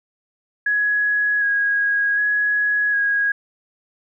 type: tone with vibrato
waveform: sine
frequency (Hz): 1661.2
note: G#6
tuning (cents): 0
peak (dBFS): -16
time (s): 0.66-3.32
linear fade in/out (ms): 5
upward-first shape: square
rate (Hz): 0.66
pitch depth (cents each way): 15
effects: none